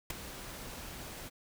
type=noise with ADSR envelope; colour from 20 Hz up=pink; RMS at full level=-32 dBFS; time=0.1-1.3 s; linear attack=4 ms; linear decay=9 ms; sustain=-13 dB; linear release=28 ms; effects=none